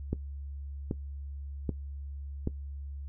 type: click train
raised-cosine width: 3 ms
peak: -17 dBFS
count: 4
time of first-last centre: 0.13-2.474 s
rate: 1.28 Hz
effects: noise-tail reverb RT60 0.1 s tail -17 dB re dry + added 70 Hz sine -37 dBFS peak until 3.08 s